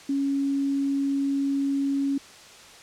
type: tone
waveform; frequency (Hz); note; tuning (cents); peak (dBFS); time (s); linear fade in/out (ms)
sine; 277.2; C#4; 0; -22; 0.09-2.18; 5
effects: white hiss -47 dBFS RMS until 2.82 s + low-pass 7000 Hz 12 dB/octave